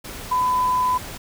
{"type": "tone in noise", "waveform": "sine", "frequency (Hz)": 1004, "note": "B5", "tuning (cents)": 28, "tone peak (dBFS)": -17, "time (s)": [0.31, 0.98], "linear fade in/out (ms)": 10, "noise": "pink", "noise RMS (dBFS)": -35, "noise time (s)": [0.04, 1.18], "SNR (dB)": 15, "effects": []}